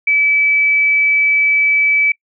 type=tone; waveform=sine; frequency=2300 Hz; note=D7; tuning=37 cents flat; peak=-10 dBFS; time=0.07-2.12 s; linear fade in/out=5 ms; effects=noise-tail reverb RT60 0.1 s tail -23 dB re dry